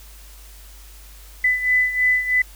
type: beating tone pair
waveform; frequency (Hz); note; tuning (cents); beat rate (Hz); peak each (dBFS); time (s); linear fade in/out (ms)
sine; 2000 / 2003.1; B6 / B6; +21 / +24; 3.1; -17 / -22; 1.44-2.42; 5
effects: added 50 Hz sine -41 dBFS peak until 2.55 s + white hiss -47 dBFS RMS until 2.55 s